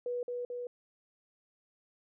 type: tone with echo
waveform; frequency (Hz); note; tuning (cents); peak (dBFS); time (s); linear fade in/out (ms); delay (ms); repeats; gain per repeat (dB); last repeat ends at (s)
sine; 488.3; B4; -20; -32; 0.06-0.23; 2; 220; 2; -2; 0.67
effects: none